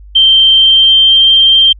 sine tone with pitch glide, 3136 to 3158 Hz, G7 to G7, 0 to +12 cents, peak -3 dBFS, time 0.15-1.73 s, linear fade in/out 10 ms, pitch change +12 cents, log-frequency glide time 0.57-1.25 s, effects added 50 Hz sine -31 dBFS peak until 1.79 s

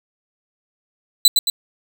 sawtooth tone with echo, 4000 Hz, B7, 21 cents sharp, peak -4 dBFS, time 1.25-1.28 s, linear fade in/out 2 ms, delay 110 ms, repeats 2, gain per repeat -5 dB, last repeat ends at 1.5 s, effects none

